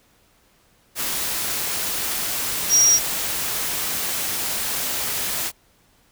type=tone in noise; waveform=sine; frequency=5690 Hz; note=F8; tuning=31 cents sharp; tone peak=-12 dBFS; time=2.69-3 s; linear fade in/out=50 ms; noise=white; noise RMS=-25 dBFS; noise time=0.95-5.52 s; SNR=+10 dB; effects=pink hiss -59 dBFS RMS until 6.11 s